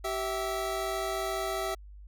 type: tone pair together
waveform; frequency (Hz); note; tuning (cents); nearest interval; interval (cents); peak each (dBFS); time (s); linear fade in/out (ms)
25% pulse; 385.7 / 657; G4 / E5; -28 / -6; major sixth; 922; -30 / -29; 0.04-1.75; 10
effects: added 50 Hz sine -45 dBFS peak until 2.07 s